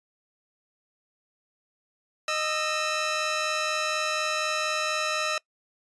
15% pulse tone pair together, 617.2 / 1318.5 Hz, D#5 / E6, -14 / 0 cents, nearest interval octave + minor second, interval 1314 cents, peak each -22 dBFS, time 2.28-5.38 s, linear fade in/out 2 ms, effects noise-tail reverb RT60 0.1 s tail -23 dB re dry + resampled to 22050 Hz

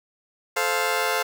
15% pulse chord, F major, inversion first, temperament just, 436.5 / 523.8 / 698.5 Hz, A4 / C5 / F5, -14 / +2 / 0 cents, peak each -20 dBFS, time 0.56-1.23 s, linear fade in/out 10 ms, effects none

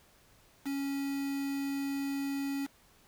triangle tone with quantisation, 277.2 Hz, C#4, in tune, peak -30 dBFS, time 0.65-2.67 s, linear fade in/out 20 ms, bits 7, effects pink hiss -63 dBFS RMS until 3.07 s

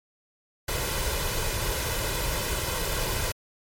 pink noise with comb filter, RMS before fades -28 dBFS, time 0.68-3.32 s, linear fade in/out 5 ms, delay 2 ms, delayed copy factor +0.6, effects MP3 64 kbps

